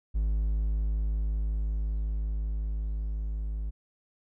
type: tone with level ramp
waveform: triangle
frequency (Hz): 52.7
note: G#1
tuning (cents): +26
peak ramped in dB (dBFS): -22 to -28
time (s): 0.14-3.71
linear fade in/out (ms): 20
effects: none